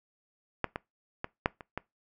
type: clicks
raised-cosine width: 0.5 ms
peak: -12 / -18 / -18 / -9 / -28 / -18 dBFS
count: 6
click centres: 0.643 / 0.759 / 1.244 / 1.459 / 1.608 / 1.776 s
effects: noise-tail reverb RT60 0.2 s tail -22 dB re dry